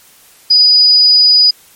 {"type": "tone", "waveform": "sine", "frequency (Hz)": 4940, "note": "D#8", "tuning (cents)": -13, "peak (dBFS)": -4, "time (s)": [0.5, 1.51], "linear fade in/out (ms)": 10, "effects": ["white hiss -44 dBFS RMS until 1.75 s", "MP3 64 kbps"]}